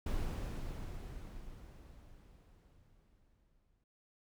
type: noise with exponential decay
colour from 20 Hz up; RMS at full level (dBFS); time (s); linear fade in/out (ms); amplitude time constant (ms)
brown; -35; 0.06-3.84; 5; 820
effects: none